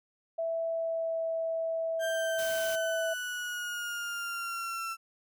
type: tone with pitch glide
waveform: sine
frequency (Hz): 659.3 to 654.4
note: E5 to E5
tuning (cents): 0 to -13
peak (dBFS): -29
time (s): 0.38-3.14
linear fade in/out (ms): 10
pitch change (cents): -13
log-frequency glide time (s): 0.68-1.24
type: exponential sweep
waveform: 35% pulse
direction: down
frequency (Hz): 1585 to 1339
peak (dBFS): -32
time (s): 1.99-4.97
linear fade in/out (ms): 50
type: noise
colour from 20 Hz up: white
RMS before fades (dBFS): -41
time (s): 2.38-2.76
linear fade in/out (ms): 10
effects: none